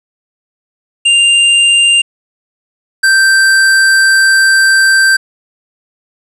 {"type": "tone pair in turn", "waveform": "square", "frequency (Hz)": [2794, 1564.6], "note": ["F7", "G6"], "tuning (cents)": [0, -4], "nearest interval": "minor seventh", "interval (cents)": 1004, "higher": "first", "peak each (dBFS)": -6, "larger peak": "neither", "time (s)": [[1.05, 2.02], [3.03, 5.17]], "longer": "second", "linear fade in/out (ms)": 10, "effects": ["resampled to 24000 Hz", "7-bit"]}